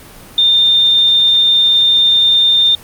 sine tone, 3615 Hz, A7, 46 cents sharp, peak -7 dBFS, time 0.38-2.75 s, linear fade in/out 2 ms, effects pink hiss -37 dBFS RMS until 2.83 s + Opus 32 kbps

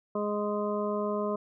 harmonic tone, 207.7 Hz, G#3, in tune, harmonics 1 / 2 / 3 / 5 / 6, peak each -33 / -32 / -33 / -36 / -41 dBFS, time 0.15-1.36 s, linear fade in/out 5 ms, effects none

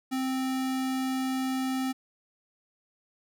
square tone, 261.6 Hz, C4, in tune, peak -28 dBFS, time 0.11-1.93 s, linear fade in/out 20 ms, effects none

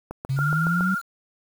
click train, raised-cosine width 1 ms, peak -18 dBFS, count 6, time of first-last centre 0.11-0.808 s, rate 7.16 Hz
sine linear sweep, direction up, 130.7 to 192.8 Hz, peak -21 dBFS, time 0.29-0.95 s, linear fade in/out 10 ms
sine tone with vibrato, 1396.9 Hz, F6, in tune, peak -23 dBFS, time 0.36-1.02 s, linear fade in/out 50 ms, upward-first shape sine, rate 20 Hz, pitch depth 51 cents each way
effects 7-bit

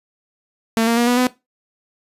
sawtooth tone with pitch steps, 226 / 232.1 / 238.3 / 244.8 / 251.3 Hz, A3 / A#3 / A#3 / B3 / B3, +47 / -7 / +38 / -15 / +30 cents, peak -10 dBFS, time 0.77-1.27 s, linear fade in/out 0 ms, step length 100 ms, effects noise-tail reverb RT60 0.2 s tail -17 dB re dry + resampled to 32000 Hz

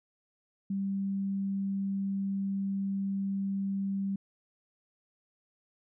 sine tone, 196 Hz, G3, in tune, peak -29 dBFS, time 0.7-4.16 s, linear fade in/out 5 ms, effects none

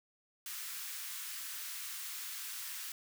white high-pass noise, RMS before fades -43 dBFS, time 0.46-2.92 s, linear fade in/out 2 ms, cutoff 1200 Hz, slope 24 dB/octave, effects none

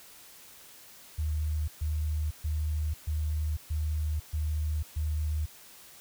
sine tone bursts, 76.7 Hz, D#2, 24 cents flat, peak -27 dBFS, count 7, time 1.18-5.46 s, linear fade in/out 10 ms, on 500 ms, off 130 ms, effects white hiss -52 dBFS RMS until 6 s

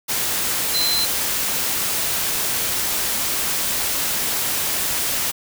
sine tone in noise, 4075 Hz, C8, 47 cents flat, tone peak -19 dBFS, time 0.73-1.06 s, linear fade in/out 20 ms, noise white, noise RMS -22 dBFS, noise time 0.08-5.32 s, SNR 0 dB, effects none

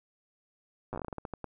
slowing click train, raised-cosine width 1 ms, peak -23 dBFS, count 14, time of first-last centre 0.93-1.443 s, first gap 8 ms, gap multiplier 1.24, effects none

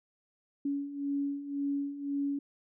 sine beating tone pair, 280.6 / 282.5 Hz, C#4 / C#4, +21 / +33 cents, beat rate 1.9 Hz, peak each -37 / -32 dBFS, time 0.65-2.39 s, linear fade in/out 5 ms, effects none

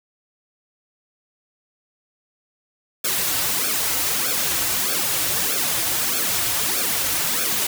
white noise with flanger, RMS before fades -22 dBFS, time 3.04-7.67 s, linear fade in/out 5 ms, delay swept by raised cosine 1 to 5 ms, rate 1.6 Hz, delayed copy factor -0.95, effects none

